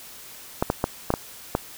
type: clicks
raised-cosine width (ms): 1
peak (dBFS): -6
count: 6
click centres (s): 0.625 / 0.701 / 0.841 / 1.104 / 1.139 / 1.551
effects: white hiss -43 dBFS RMS until 1.77 s